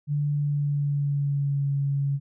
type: tone with pitch glide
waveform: sine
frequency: 146 to 140.05 Hz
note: D3 to C#3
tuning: -10 to +18 cents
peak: -22 dBFS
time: 0.07-2.2 s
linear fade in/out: 50 ms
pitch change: -72 cents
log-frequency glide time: 0.31-1.7 s
effects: none